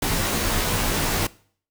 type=noise with comb filter; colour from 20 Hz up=pink; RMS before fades=-23 dBFS; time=0.02-1.27 s; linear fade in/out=5 ms; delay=16 ms; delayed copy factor=-0.65; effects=noise-tail reverb RT60 0.5 s tail -21 dB re dry